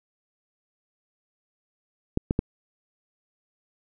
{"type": "clicks", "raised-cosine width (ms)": 3, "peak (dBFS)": -9, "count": 3, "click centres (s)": [2.174, 2.309, 2.391], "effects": []}